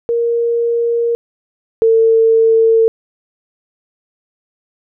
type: tone pair in turn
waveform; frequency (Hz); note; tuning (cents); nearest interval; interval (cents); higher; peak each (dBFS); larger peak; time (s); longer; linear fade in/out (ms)
sine; 468.3 / 450.5; A#4 / A4; +8 / +41; minor second; 67; first; -12 / -7; second; 0.09-1.15 / 1.82-2.88; neither; 0
effects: none